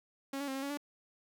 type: tone with pitch steps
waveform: sawtooth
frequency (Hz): 273.7 / 283.1 / 266.9 / 270.2 / 280.6 / 289.3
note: C#4 / C#4 / C4 / C#4 / C#4 / D4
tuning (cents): -22 / +37 / +35 / -44 / +21 / -26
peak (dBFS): -32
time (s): 0.33-0.774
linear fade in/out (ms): 5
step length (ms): 74
effects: 12-bit